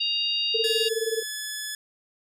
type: harmonic tone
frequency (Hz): 937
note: A#5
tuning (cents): +9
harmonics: 3 / 4 / 5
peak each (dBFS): -26 / -28 / -30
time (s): 0-0.89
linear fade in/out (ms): 10
type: tone with tremolo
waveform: sine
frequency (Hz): 448.7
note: A4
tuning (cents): +34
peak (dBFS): -21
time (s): 0.54-1.23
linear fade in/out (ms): 10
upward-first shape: sine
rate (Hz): 19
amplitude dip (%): 95
type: tone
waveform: 10% pulse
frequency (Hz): 1715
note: A6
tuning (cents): -45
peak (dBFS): -22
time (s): 0.64-1.75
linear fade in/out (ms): 2
effects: none